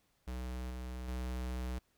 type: tone with level steps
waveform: square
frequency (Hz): 62.6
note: B1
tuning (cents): +24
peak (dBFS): -39 / -41 / -37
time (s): 0.27-1.79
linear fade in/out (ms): 10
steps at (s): 0.7 / 1.08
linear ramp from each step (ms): 5
effects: pink hiss -75 dBFS RMS until 1.97 s